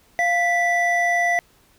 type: tone pair together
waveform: triangle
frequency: 697 / 1972.9 Hz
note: F5 / B6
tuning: -4 / -2 cents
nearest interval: octave + tritone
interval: 1802 cents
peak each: -18 dBFS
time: 0.19-1.39 s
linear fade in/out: 0 ms
effects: pink hiss -57 dBFS RMS until 1.78 s